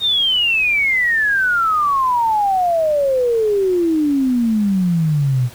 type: exponential sweep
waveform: sine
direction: down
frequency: 3729 to 120 Hz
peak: -13 dBFS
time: 0-5.5 s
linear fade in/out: 50 ms
effects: pink hiss -40 dBFS RMS until 5.54 s